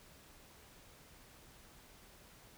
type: silence
effects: pink hiss -60 dBFS RMS until 2.57 s